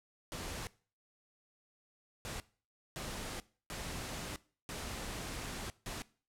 pink noise bursts at uneven times, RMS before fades -42 dBFS, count 6, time 0.32-0.67 / 2.25-2.4 / 2.96-3.4 / 3.7-4.36 / 4.69-5.7 / 5.86-6.02 s, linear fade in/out 0 ms, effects noise-tail reverb RT60 0.4 s tail -20 dB re dry + low-pass 11000 Hz 12 dB/octave

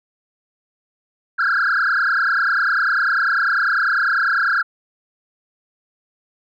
sine tone with frequency modulation, 1500 Hz, F#6, 23 cents sharp, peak -13 dBFS, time 1.38-4.63 s, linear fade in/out 20 ms, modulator 30.1 Hz, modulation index 5.4, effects tanh soft clip ceiling -13 dBFS

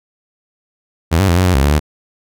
sawtooth tone with pitch steps, 82.3 / 97.3 / 85.6 / 92.6 / 90.3 / 66.9 / 72.1 / 75.4 Hz, E2 / G2 / F2 / F#2 / F#2 / C2 / D2 / D2, -2 / -12 / -34 / +2 / -42 / +39 / -31 / +46 cents, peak -6 dBFS, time 1.11-1.798 s, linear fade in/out 20 ms, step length 86 ms, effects none

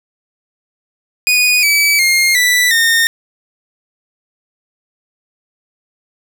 sawtooth tone with pitch steps, 2473 / 2294 / 2128 / 1974.2 / 1831.4 Hz, D#7 / D7 / C7 / B6 / A#6, -11 / -41 / +29 / -1 / -31 cents, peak -6 dBFS, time 1.27-3.07 s, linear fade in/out 0 ms, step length 360 ms, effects none

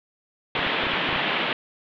white band-pass noise, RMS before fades -25 dBFS, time 0.55-1.53 s, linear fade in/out 2 ms, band 140 to 3400 Hz, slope 48 dB/octave
clicks, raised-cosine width 2 ms, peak -20 dBFS, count 8, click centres 0.592 / 0.666 / 0.837 / 0.868 / 0.936 / 1.09 / 1.129 / 1.161 s
effects none

